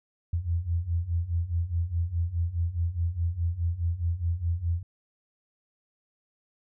sine beating tone pair, 82.41 / 87.21 Hz, E2 / F2, 0 / -2 cents, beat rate 4.8 Hz, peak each -30 / -27 dBFS, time 0.33-4.83 s, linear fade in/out 5 ms, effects none

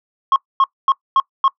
sine tone bursts, 1081 Hz, C#6, 44 cents flat, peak -7 dBFS, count 5, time 0.32-1.48 s, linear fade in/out 2 ms, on 40 ms, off 240 ms, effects noise-tail reverb RT60 0.1 s tail -23 dB re dry + tanh soft clip ceiling -8 dBFS

